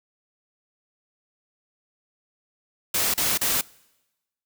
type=noise bursts; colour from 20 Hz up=white; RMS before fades=-23 dBFS; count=3; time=2.94-3.612 s; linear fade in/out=5 ms; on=200 ms; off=36 ms; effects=noise-tail reverb RT60 1.0 s tail -24 dB re dry